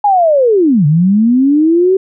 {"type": "linear two-way sweep", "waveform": "sine", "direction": "down then up", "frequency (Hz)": [842, 141.9, 387.1], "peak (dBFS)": -6, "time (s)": [0.04, 1.97], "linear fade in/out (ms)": 5, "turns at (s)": 0.86, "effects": []}